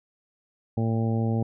harmonic tone, 113.2 Hz, A2, 50 cents sharp, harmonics 1 / 2 / 3 / 4 / 5 / 6 / 7, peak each -24 / -27 / -35 / -35 / -38 / -43 / -38 dBFS, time 0.77-1.43 s, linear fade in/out 5 ms, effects none

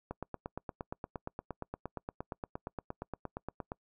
click train, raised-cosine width 1 ms, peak -24 dBFS, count 32, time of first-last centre 0.11-3.719 s, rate 8.59 Hz, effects noise-tail reverb RT60 0.1 s tail -26 dB re dry

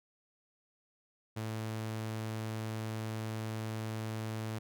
sawtooth tone, 110 Hz, A2, in tune, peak -32 dBFS, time 1.36-4.59 s, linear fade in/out 10 ms, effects none

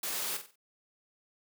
white noise with echo, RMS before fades -35 dBFS, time 0.03-0.37 s, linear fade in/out 5 ms, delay 47 ms, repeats 4, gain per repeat -9 dB, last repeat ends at 0.558 s, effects high-pass 200 Hz 12 dB/octave

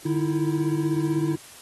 triangle tone cluster, 149.9 / 319.5 / 335.5 Hz, D3 / D#4 / E4, +36 / +46 / +31 cents, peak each -24 dBFS, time 0.05-1.36 s, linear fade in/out 10 ms, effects white hiss -46 dBFS RMS until 1.61 s + AAC 32 kbps

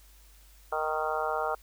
harmonic tone with a mistuned harmonic, 155.56 Hz, D#3, in tune, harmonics 3 / 4 / 5 / 6 / 7 / 8 / 9, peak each -35 / -34 / -33 / -37 / -38 / -36 / -36 dBFS, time 0.72-1.55 s, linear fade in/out 5 ms, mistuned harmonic 9, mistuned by -23 cents, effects added 50 Hz sine -54 dBFS peak until 1.62 s + white hiss -60 dBFS RMS until 1.62 s

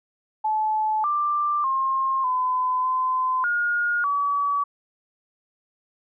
sine tone with pitch steps, 864 / 1182 / 1066 / 1014 / 1025 / 1429 / 1141 Hz, A5 / D6 / C6 / B5 / C6 / F6 / C#6, -32 / +11 / +32 / +45 / -36 / +39 / +50 cents, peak -20 dBFS, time 0.44-4.64 s, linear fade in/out 10 ms, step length 600 ms, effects none

